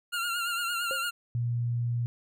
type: tone with vibrato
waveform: 25% pulse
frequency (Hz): 1396.9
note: F6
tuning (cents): 0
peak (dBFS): -25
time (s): 0.12-1.11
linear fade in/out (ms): 20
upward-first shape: triangle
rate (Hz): 8.8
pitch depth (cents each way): 58
type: tone with exponential decay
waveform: sine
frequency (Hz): 534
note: C5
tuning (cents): +35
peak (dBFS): -30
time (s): 0.91-1.08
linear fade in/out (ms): 0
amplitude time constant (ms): 35
type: tone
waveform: sine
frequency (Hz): 119.2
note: A#2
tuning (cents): +39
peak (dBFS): -26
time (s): 1.35-2.06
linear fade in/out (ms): 0
effects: none